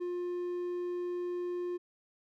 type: tone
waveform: triangle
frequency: 354.2 Hz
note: F4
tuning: 24 cents sharp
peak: -31 dBFS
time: 0-1.78 s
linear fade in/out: 20 ms
effects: none